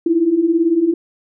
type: beating tone pair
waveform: sine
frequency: 318.2 / 336.2 Hz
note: D#4 / E4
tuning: +39 / +34 cents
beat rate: 18 Hz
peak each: -18 / -13 dBFS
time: 0.06-0.94 s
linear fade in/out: 5 ms
effects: none

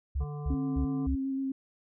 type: tone bursts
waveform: sine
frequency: 69 Hz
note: C#2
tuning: 7 cents flat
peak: -27 dBFS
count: 4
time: 0.15-1.156 s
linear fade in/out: 10 ms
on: 94 ms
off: 210 ms
type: harmonic tone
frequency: 146.83 Hz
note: D3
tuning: in tune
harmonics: 1 / 3 / 5 / 7 / 8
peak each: -35 / -45 / -49 / -52 / -53 dBFS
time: 0.2-1.07 s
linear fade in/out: 10 ms
type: tone with vibrato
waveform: sine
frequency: 268.8 Hz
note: C4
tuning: 47 cents sharp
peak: -29 dBFS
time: 0.5-1.52 s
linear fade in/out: 5 ms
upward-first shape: square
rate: 8 Hz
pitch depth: 11 cents each way
effects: none

